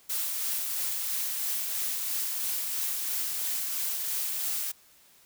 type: noise with tremolo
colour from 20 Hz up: blue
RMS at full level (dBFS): -30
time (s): 0.09-4.72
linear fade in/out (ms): 10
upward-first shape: sine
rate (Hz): 3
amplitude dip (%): 25
effects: white hiss -59 dBFS RMS until 5.25 s